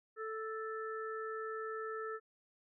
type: harmonic tone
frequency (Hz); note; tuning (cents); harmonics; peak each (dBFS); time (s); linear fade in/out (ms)
440; A4; 0; 1 / 3 / 4; -41 / -43 / -48; 0.16-2.2; 50
effects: none